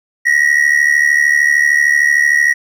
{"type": "ring-modulated tone", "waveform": "triangle", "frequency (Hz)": 1905, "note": "A#6", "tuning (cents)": 37, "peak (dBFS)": -4, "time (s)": [0.25, 2.54], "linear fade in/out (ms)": 20, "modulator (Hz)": 36.6, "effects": []}